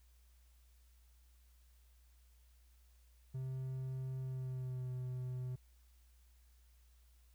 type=tone with pitch glide; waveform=triangle; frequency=130.81 to 126.65 Hz; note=C3 to B2; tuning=0 to +44 cents; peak=-37 dBFS; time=3.34-5.56 s; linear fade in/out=10 ms; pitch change=-56 cents; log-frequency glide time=4.22-4.9 s; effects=added 60 Hz sine -63 dBFS peak until 7.34 s + white hiss -75 dBFS RMS until 7.34 s